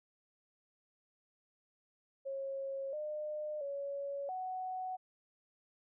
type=tone with pitch steps; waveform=sine; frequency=544 / 605 / 561 / 744 Hz; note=C#5 / D#5 / C#5 / F#5; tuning=-33 / -49 / +21 / +9 cents; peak=-37 dBFS; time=2.25-4.97 s; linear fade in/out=20 ms; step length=680 ms; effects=none